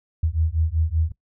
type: beating tone pair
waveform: sine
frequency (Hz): 77.9 / 83.1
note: D#2 / E2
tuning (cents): +3 / +15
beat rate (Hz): 5.2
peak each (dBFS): -22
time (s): 0.23-1.12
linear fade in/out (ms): 5
effects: noise-tail reverb RT60 0.1 s tail -20 dB re dry